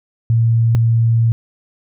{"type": "tone pair in turn", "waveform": "sine", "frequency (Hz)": [115, 115], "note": ["A#2", "A#2"], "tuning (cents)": [-23, -23], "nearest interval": "unison", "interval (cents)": 0, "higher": "neither", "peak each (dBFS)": -10, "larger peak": "neither", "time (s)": [[0.3, 0.75], [0.75, 1.32]], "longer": "second", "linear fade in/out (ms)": 0, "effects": []}